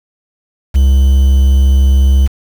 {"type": "tone with quantisation", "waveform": "triangle", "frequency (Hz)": 67, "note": "C2", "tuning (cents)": 42, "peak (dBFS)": -3, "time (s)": [0.74, 2.28], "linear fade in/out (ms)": 20, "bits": 5, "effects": []}